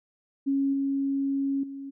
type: tone with level steps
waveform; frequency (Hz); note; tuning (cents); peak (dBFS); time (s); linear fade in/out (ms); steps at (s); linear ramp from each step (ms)
sine; 275.1; C#4; -13; -22 / -24 / -35; 0.46-1.91; 20; 0.73 / 1.63; 5
effects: none